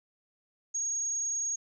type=tone; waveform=sine; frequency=6590 Hz; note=G#8; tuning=14 cents flat; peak=-29 dBFS; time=0.74-1.56 s; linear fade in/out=10 ms; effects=none